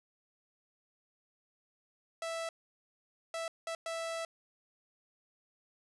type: tone bursts at uneven times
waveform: sawtooth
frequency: 659.3 Hz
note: E5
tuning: in tune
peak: -32 dBFS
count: 4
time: 2.22-2.49 / 3.34-3.48 / 3.67-3.75 / 3.86-4.25 s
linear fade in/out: 2 ms
effects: resampled to 24000 Hz